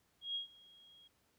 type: tone with ADSR envelope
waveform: sine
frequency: 3279 Hz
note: G#7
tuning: 23 cents flat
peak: -35 dBFS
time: 0.21-1.08 s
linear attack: 140 ms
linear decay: 120 ms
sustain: -24 dB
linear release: 9 ms
effects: pink hiss -75 dBFS RMS until 1.38 s + high-pass 60 Hz 12 dB/octave